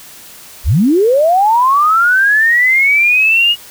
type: linear sweep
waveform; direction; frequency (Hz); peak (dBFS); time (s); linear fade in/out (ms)
sine; up; 38.89 to 2893; -7; 0.64-3.56; 50
effects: white hiss -36 dBFS RMS until 3.7 s